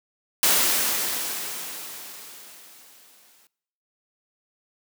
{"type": "noise with exponential decay", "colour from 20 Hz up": "white", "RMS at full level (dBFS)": -18, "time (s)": [0.43, 3.47], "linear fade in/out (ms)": 1, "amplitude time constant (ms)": 660, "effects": ["noise-tail reverb RT60 0.8 s tail -23 dB re dry", "high-pass 200 Hz 12 dB/octave"]}